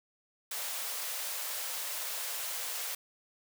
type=high-pass noise; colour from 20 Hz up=white; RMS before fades=-37 dBFS; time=0.51-2.95 s; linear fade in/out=5 ms; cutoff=470 Hz; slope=48 dB/octave; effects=none